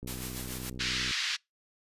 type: click train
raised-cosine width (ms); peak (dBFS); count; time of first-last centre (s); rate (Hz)
3; -29; 69; 0.03-1.109; 63
type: noise with tremolo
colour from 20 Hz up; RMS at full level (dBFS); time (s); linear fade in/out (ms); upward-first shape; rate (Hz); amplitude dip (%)
white; -38; 0.07-0.7; 5; sine; 7; 50
type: band-pass noise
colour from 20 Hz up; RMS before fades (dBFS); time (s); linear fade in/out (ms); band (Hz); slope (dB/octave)
white; -32; 0.79-1.37; 20; 1500 to 4900; 24
effects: noise-tail reverb RT60 0.2 s tail -26 dB re dry + resampled to 32000 Hz